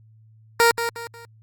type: tone with echo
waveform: 15% pulse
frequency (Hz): 466.2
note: A#4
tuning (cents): 0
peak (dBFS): -7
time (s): 0.6-0.71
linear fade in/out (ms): 0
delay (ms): 180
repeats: 3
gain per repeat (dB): -9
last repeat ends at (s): 1.25
effects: added 110 Hz sine -49 dBFS peak until 1.42 s + Opus 48 kbps